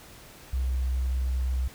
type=tone; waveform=sine; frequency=63.9 Hz; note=C2; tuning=40 cents flat; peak=-24 dBFS; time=0.53-1.68 s; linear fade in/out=5 ms; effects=pink hiss -49 dBFS RMS until 1.74 s